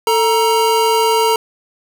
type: tone pair together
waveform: square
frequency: 444.3 / 942 Hz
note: A4 / A#5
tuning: +17 / +18 cents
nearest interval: octave + minor second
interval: 1301 cents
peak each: -15 dBFS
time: 0.07-1.36 s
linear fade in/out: 2 ms
effects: none